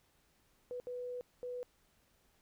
sine tone bursts at uneven times, 493.9 Hz, B4, in tune, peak -39 dBFS, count 3, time 0.71-0.8 / 0.87-1.21 / 1.43-1.63 s, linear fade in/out 0 ms, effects pink hiss -72 dBFS RMS until 2.41 s

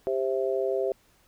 harmonic tone, 132.2 Hz, C3, 18 cents sharp, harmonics 3 / 4 / 5, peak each -27 / -29 / -31 dBFS, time 0.07-0.92 s, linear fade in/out 0 ms, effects pink hiss -63 dBFS RMS until 1.27 s

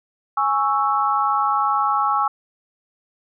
sine chord, C# minor, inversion second, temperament equal, 830.6 / 1108.7 / 1318.5 Hz, G#5 / C#6 / E6, 0 / 0 / 0 cents, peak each -21 dBFS, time 0.37-2.28 s, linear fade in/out 5 ms, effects none

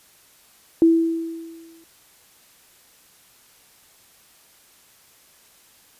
sine tone with exponential decay, 329.6 Hz, E4, in tune, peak -9 dBFS, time 0.82-1.84 s, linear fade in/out 1 ms, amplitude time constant 220 ms, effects white hiss -54 dBFS RMS until 5.99 s + resampled to 32000 Hz

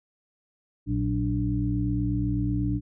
harmonic tone with a mistuned harmonic, 58.7 Hz, A#1, 13 cents sharp, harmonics 1 / 2 / 3 / 5, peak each -30 / -27 / -32 / -28 dBFS, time 0.86-2.81 s, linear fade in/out 50 ms, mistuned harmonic 3, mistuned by +91 cents, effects none

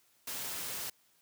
white noise, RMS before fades -39 dBFS, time 0.27-0.9 s, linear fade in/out 5 ms, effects white hiss -69 dBFS RMS until 1.21 s + high-pass 60 Hz 12 dB/octave

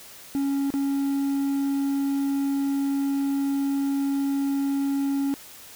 triangle tone with dropouts, 277.2 Hz, C#4, in tune, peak -20 dBFS, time 0.35-5.34 s, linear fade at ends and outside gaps 0 ms, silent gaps 0.704-0.739 s, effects white hiss -45 dBFS RMS until 5.75 s

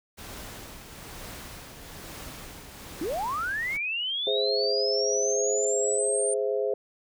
pink noise with tremolo, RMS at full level -40 dBFS, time 0.17-3.78 s, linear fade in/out 20 ms, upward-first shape triangle, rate 1.1 Hz, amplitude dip 50%
sine linear sweep, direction up, 279.2 to 8980 Hz, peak -27 dBFS, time 3.01-6.34 s, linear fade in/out 5 ms
sine chord, Ab augmented, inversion none, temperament equal, 415.3 / 523.3 / 659.3 Hz, Ab4 / C5 / E5, 0 / 0 / 0 cents, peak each -27 / -28 / -33 dBFS, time 4.27-6.74 s, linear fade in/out 2 ms
effects none

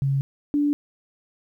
sine tone pair in turn, 137.4 / 291.1 Hz, C#3 / D4, -15 / -15 cents, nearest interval octave + minor second, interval 1300 cents, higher second, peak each -19 / -18 dBFS, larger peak second, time 0.02-0.21 / 0.54-0.73 s, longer neither, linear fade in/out 0 ms, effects 10-bit

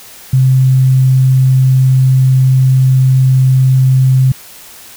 sine tone, 130.81 Hz, C3, in tune, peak -5 dBFS, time 0.33-4.32 s, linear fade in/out 5 ms, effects white hiss -35 dBFS RMS until 4.96 s

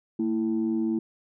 sine tone pair together, 225.5 / 329.6 Hz, A3 / E4, +43 / 0 cents, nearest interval perfect fifth, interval 657 cents, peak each -25 dBFS, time 0.19-0.99 s, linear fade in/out 5 ms, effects tanh soft clip ceiling -18 dBFS

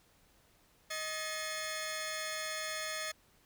15% pulse tone cluster, 628 / 1720 / 2154 Hz, D#5 / A6 / C7, +16 / -40 / +50 cents, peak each -34 / -35 / -36 dBFS, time 0.9-3.12 s, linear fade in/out 10 ms, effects pink hiss -67 dBFS RMS until 3.45 s

